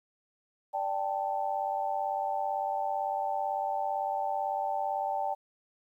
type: chord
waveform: sine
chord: D suspended fourth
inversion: none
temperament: just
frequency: 587.3 / 783.1 / 881 Hz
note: D5 / G5 / A5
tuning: 0 / -2 / +2 cents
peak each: -36 / -31 / -34 dBFS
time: 0.73-5.35 s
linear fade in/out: 20 ms
effects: 11-bit